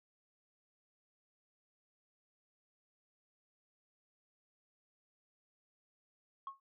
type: tone with exponential decay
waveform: sine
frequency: 1090 Hz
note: C#6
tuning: 29 cents flat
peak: -36 dBFS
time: 6.47-6.6 s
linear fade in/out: 2 ms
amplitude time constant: 27 ms
effects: tanh soft clip ceiling -36 dBFS